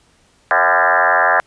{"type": "tone with frequency modulation", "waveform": "sine", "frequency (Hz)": 1194, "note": "D6", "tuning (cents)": 28, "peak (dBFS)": -10, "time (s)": [0.51, 1.4], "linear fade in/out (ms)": 0, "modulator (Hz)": 87.6, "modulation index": 6.8, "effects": ["pink hiss -55 dBFS RMS until 1.46 s", "resampled to 22050 Hz"]}